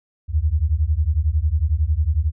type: beating tone pair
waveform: sine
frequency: 71.7 / 82.7 Hz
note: D2 / E2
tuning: -41 / +6 cents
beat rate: 11 Hz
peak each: -19 dBFS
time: 0.28-2.32 s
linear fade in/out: 50 ms
effects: none